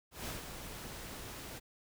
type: noise with ADSR envelope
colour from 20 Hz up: pink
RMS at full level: -40 dBFS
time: 0.11-1.6 s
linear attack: 160 ms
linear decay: 150 ms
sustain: -6 dB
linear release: 24 ms
effects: none